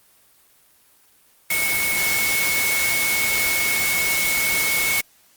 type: tone in noise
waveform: sine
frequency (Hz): 2201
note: C#7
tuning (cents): -13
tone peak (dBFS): -21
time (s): 1.5-5.01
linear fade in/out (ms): 5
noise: white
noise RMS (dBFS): -23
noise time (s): 1.5-5.01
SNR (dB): -1
effects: white hiss -56 dBFS RMS until 5.36 s + Opus 24 kbps